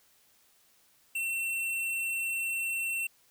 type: tone with tanh clipping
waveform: sine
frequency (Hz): 2705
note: E7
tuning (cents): +44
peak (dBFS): -31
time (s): 1.15-3.07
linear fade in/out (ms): 5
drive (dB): 17
effects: white hiss -65 dBFS RMS until 3.3 s